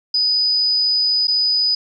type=tone with dropouts; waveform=sine; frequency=4978 Hz; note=D#8; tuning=in tune; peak=-14 dBFS; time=0.14-1.75 s; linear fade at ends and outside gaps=5 ms; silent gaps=1.272-1.28 s; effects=none